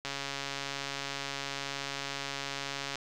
click train, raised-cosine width 0.2 ms, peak -18 dBFS, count 405, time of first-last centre 0.05-2.956 s, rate 139 Hz, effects none

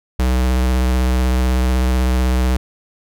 square tone with vibrato, 63.2 Hz, B1, 41 cents sharp, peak -14 dBFS, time 0.19-2.57 s, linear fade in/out 5 ms, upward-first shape square, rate 16 Hz, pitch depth 19 cents each way, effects none

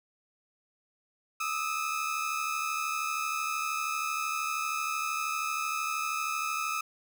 30% pulse tone pair together, 1225.1 / 1298 Hz, D#6 / E6, -27 / -27 cents, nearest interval minor second, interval 100 cents, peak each -32 / -29 dBFS, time 1.4-6.81 s, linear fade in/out 5 ms, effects none

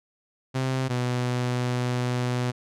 sawtooth tone pair in turn, 130.81 / 123.94 Hz, C3 / B2, 0 / +7 cents, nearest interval minor second, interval 93 cents, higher first, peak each -20 dBFS, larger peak neither, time 0.54-0.89 / 0.89-2.52 s, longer second, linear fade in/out 20 ms, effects low-pass 8000 Hz 12 dB/octave

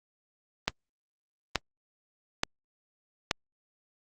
click train, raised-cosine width 0.2 ms, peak -7 dBFS, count 4, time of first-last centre 0.68-3.312 s, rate 1.14 Hz, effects Opus 32 kbps

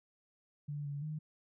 sine tone with pitch steps, 146.2 / 143 / 153.6 Hz, D3 / D3 / D#3, -7 / -46 / -22 cents, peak -37 dBFS, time 0.68-1.19 s, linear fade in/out 10 ms, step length 170 ms, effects none

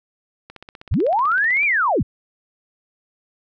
click train, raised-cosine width 0.3 ms, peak -22 dBFS, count 19, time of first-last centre 0.5-1.632 s, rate 15.9 Hz
sine linear two-way sweep, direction up then down, 37.88 to 2430 to 37.88 Hz, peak -15 dBFS, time 0.91-2.03 s, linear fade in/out 10 ms, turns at 1.65 s
effects none

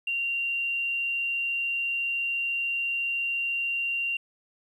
triangle tone, 2767 Hz, F7, 17 cents flat, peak -22 dBFS, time 0.07-4.17 s, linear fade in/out 5 ms, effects tanh soft clip ceiling -24 dBFS + resampled to 32000 Hz

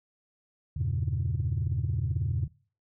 sine chord, E diminished seventh, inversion none, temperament equal, 82.41 / 98 / 116.54 / 138.59 Hz, E2 / G2 / Bb2 / Db3, 0 / 0 / 0 / 0 cents, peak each -31 dBFS, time 0.76-2.48 s, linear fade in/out 10 ms, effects noise-tail reverb RT60 0.4 s tail -21 dB re dry + tanh soft clip ceiling -20 dBFS

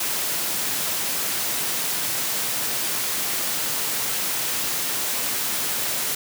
white high-pass noise, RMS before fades -25 dBFS, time 0-6.15 s, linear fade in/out 5 ms, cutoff 100 Hz, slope 24 dB/octave, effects none

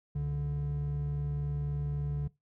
triangle tone pair together, 68.3 / 144.72 Hz, C#2 / D3, -25 / -25 cents, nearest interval octave + minor second, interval 1300 cents, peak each -35 / -28 dBFS, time 0.15-2.28 s, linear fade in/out 10 ms, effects noise-tail reverb RT60 0.2 s tail -22 dB re dry + tanh soft clip ceiling -23 dBFS

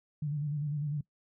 sine tone with vibrato, 147.3 Hz, D3, 6 cents sharp, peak -30 dBFS, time 0.22-1.01 s, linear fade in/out 5 ms, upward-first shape square, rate 10 Hz, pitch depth 51 cents each way, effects noise-tail reverb RT60 0.1 s tail -21 dB re dry

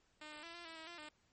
5% pulse tone with pitch steps, 304.2 / 301.2 / 336 / 344.5 / 326.8 / 320.7 / 344.5 / 303.1 Hz, D#4 / D4 / E4 / F4 / E4 / E4 / F4 / D#4, -39 / +44 / +33 / -24 / -15 / -48 / -24 / -45 cents, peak -38 dBFS, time 0.21-1.09 s, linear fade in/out 5 ms, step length 110 ms, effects pink hiss -75 dBFS RMS until 1.32 s + MP3 32 kbps

